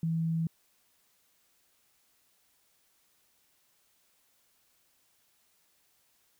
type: tone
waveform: sine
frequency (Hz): 163.5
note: E3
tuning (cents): -14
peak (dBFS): -27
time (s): 0.03-0.47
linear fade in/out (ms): 2
effects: white hiss -70 dBFS RMS until 6.39 s